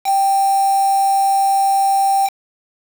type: tone with quantisation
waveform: sine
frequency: 784 Hz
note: G5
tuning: in tune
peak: -12 dBFS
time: 0.04-2.3 s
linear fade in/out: 50 ms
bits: 4
effects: none